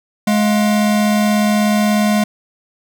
square tone pair together, 210.4 / 707.7 Hz, G#3 / F5, +23 / +23 cents, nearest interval octave + major sixth, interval 2100 cents, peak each -13 / -22 dBFS, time 0.27-2.24 s, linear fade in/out 5 ms, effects none

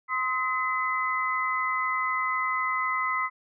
sine tone cluster, 1042 / 1274 / 2026 Hz, C6 / D#6 / B6, -7 / +41 / +44 cents, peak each -29 dBFS, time 0.08-3.3 s, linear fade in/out 50 ms, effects none

